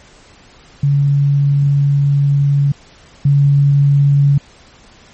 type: tone pair in turn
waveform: sine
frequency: 141.5 / 141.5 Hz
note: C#3 / C#3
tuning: +36 / +36 cents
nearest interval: unison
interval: 0 cents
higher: neither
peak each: -9 / -7 dBFS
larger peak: second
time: 0.83-2.72 / 3.25-4.38 s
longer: first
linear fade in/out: 5 ms
effects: pink hiss -44 dBFS RMS until 5.13 s + MP3 32 kbps